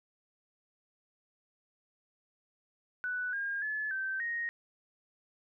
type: tone with pitch steps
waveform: sine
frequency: 1487 / 1616 / 1721 / 1552 / 1869 Hz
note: F#6 / G#6 / A6 / G6 / A#6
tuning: +8 / -48 / -39 / -18 / +4 cents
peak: -32 dBFS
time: 3.04-4.49 s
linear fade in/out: 0 ms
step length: 290 ms
effects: none